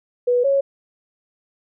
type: tone pair in turn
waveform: sine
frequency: 490 / 552.4 Hz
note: B4 / C#5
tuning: -14 / -6 cents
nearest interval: major second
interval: 208 cents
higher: second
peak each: -14 dBFS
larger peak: neither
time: 0.27-0.44 / 0.44-0.61 s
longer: neither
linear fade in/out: 10 ms
effects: none